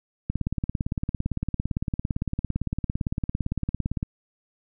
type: click train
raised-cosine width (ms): 5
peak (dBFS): -13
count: 67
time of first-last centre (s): 0.3-4.029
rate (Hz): 17.7
effects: none